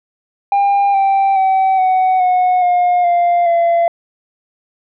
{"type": "tone with pitch steps", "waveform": "sine", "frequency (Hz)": [801, 782.7, 764.8, 747.4, 730.3, 713.6, 697.3, 681.4], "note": ["G5", "G5", "G5", "F#5", "F#5", "F5", "F5", "F5"], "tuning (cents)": [37, -3, -43, 17, -23, 37, -3, -43], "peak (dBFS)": -7, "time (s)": [0.52, 3.88], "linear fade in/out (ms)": 2, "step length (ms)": 420, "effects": ["tanh soft clip ceiling -9 dBFS"]}